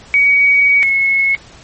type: tone pair in turn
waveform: sine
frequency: 2257 / 2185 Hz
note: C#7 / C#7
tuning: +31 / -26 cents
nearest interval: minor second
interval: 57 cents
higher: first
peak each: -7 / -10 dBFS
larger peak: first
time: 0.14-0.83 / 0.83-1.35 s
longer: first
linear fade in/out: 0 ms
effects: pink hiss -40 dBFS RMS until 1.63 s + MP3 32 kbps